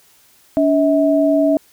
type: tone pair together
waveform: sine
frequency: 286.8 / 643.3 Hz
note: D4 / E5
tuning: -41 / -42 cents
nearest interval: octave + major second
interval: 1399 cents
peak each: -14 dBFS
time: 0.57-1.57 s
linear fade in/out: 0 ms
effects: white hiss -52 dBFS RMS until 1.72 s